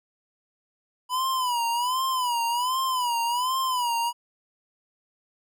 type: tone with vibrato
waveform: square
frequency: 990 Hz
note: B5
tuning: 4 cents sharp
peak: -24 dBFS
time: 1.09-4.13 s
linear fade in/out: 50 ms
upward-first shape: sine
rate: 1.3 Hz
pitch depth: 110 cents each way
effects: none